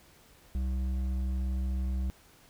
triangle tone with hard clipping, 64.6 Hz, C2, 21 cents flat, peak -30 dBFS, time 0.55-2.1 s, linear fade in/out 0 ms, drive 11 dB, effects pink hiss -59 dBFS RMS until 2.49 s

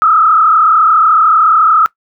sine tone with frequency modulation, 1285 Hz, E6, 45 cents flat, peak -5 dBFS, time 0.02-1.86 s, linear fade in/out 0 ms, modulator 33.8 Hz, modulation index 1.7, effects noise-tail reverb RT60 0.1 s tail -20 dB re dry

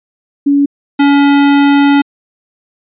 sine / square tone pair in turn, 283.1 / 283.1 Hz, C#4 / C#4, +37 / +37 cents, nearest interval unison, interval 0 cents, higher neither, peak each -6 dBFS, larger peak neither, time 0.46-0.66 / 0.99-2.02 s, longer second, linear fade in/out 10 ms, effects resampled to 8000 Hz

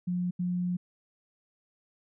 sine tone bursts at uneven times, 178.5 Hz, F3, 38 cents sharp, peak -27 dBFS, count 2, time 0.07-0.31 / 0.39-0.77 s, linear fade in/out 10 ms, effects none

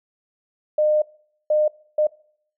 sine tone bursts at uneven times, 608 Hz, D#5, 40 cents flat, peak -15 dBFS, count 3, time 0.78-1.02 / 1.5-1.68 / 1.98-2.07 s, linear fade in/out 5 ms, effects noise-tail reverb RT60 0.6 s tail -23 dB re dry

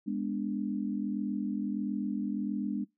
sine chord, G# diminished, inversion none, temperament equal with one note detuned, 205.4 / 246.9 / 293.7 Hz, G#3 / B3 / D4, -19 / 0 / 0 cents, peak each -33 / -36 / -35 dBFS, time 0.06-2.85 s, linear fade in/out 20 ms, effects noise-tail reverb RT60 0.2 s tail -23 dB re dry

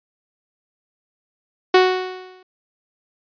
sawtooth tone with exponential decay, 370 Hz, F#4, in tune, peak -4 dBFS, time 1.74-2.43 s, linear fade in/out 5 ms, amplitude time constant 150 ms, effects resampled to 11025 Hz

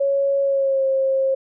sine tone with pitch glide, 554.4 to 535.2 Hz, C#5 to C5, 0 to +39 cents, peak -16 dBFS, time 0-1.35 s, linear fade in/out 10 ms, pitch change -61 cents, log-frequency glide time 0.42-0.85 s, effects none

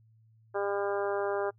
harmonic tone, 200.8 Hz, G3, 42 cents sharp, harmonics 2 / 3 / 4 / 5 / 6 / 7 / 8, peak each -31 / -34 / -37 / -41 / -41 / -42 / -44 dBFS, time 0.54-1.51 s, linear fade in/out 20 ms, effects noise-tail reverb RT60 0.1 s tail -26 dB re dry + added 111 Hz sine -59 dBFS peak until 1.58 s

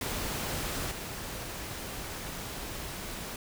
pink noise with level steps, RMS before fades -34 / -39 dBFS, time 0.01-3.36 s, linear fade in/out 2 ms, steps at 0.91 s, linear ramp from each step 5 ms, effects none

